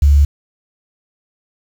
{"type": "tone with quantisation", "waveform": "sine", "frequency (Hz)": 71.7, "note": "D2", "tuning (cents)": -41, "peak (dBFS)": -6, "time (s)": [0.02, 0.25], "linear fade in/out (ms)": 5, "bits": 6, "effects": []}